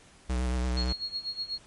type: tone with vibrato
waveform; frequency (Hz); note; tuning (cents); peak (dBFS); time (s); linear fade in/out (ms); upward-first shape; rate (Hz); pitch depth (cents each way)
square; 62.4; B1; +19; -27; 0.29-0.93; 10; triangle; 8.8; 48
type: tone with tremolo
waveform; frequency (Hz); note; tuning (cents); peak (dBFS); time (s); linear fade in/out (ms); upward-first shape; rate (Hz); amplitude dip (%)
sine; 4303; C8; +48; -29; 0.77-1.58; 0; sine; 8.2; 85
effects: pink hiss -56 dBFS RMS until 1.66 s + MP3 48 kbps